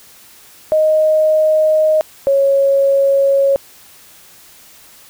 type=tone pair in turn; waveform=sine; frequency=622.3 / 551.2 Hz; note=D#5 / C#5; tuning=0 / -10 cents; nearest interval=major second; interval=210 cents; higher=first; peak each=-9 / -9 dBFS; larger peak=neither; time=0.72-2.01 / 2.27-3.56 s; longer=neither; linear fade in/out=0 ms; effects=white hiss -43 dBFS RMS until 5.09 s